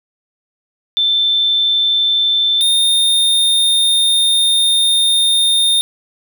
sine / square tone pair in turn, 3544 / 3648 Hz, A7 / A#7, +12 / -38 cents, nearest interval minor second, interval 50 cents, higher second, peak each -11 dBFS, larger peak neither, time 0.97-2.61 / 2.61-5.81 s, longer second, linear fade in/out 0 ms, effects none

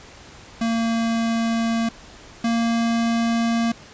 square tone pair in turn, 228.7 / 231.1 Hz, A#3 / A#3, -33 / -15 cents, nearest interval unison, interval 18 cents, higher second, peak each -20 / -19 dBFS, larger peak second, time 0.61-1.89 / 2.44-3.72 s, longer neither, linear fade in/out 5 ms, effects pink hiss -44 dBFS RMS until 3.93 s + resampled to 16000 Hz

